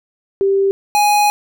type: tone pair in turn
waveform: sine / square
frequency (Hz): 392 / 830.6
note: G4 / G#5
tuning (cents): 0 / 0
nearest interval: octave + minor second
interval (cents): 1300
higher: second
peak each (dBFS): -11 / -11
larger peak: neither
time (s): 0.41-0.71 / 0.95-1.3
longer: second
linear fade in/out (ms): 0
effects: none